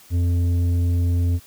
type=tone with tanh clipping; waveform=sine; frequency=87.1 Hz; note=F2; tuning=4 cents flat; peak=-18 dBFS; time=0.1-1.4 s; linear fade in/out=50 ms; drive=8 dB; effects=white hiss -49 dBFS RMS until 1.46 s